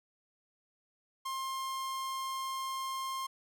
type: tone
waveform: 45% pulse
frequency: 1061 Hz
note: C6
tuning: 24 cents sharp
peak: -35 dBFS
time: 1.25-3.27 s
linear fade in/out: 10 ms
effects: none